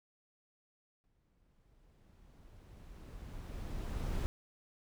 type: noise with exponential growth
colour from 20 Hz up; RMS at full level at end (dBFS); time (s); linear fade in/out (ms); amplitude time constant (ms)
brown; -35; 1.04-4.26; 0; 700
effects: none